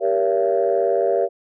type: chord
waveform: sine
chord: G diminished seventh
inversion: none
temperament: just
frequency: 392 / 470.4 / 564.5 / 677.4 Hz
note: G4 / Bb4 / Db5 / Fb5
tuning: 0 / +16 / +31 / +47 cents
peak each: -21 dBFS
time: 0-1.29 s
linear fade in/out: 50 ms
effects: tanh soft clip ceiling -8 dBFS